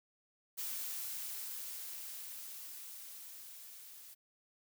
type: noise with level ramp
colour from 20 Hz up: blue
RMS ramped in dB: -40 to -54 dBFS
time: 0.57-4.15 s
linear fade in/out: 20 ms
effects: none